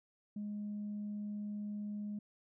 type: tone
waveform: sine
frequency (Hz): 207.7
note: G#3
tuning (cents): 0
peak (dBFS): -37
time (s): 0.36-2.19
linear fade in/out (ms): 5
effects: tanh soft clip ceiling -35 dBFS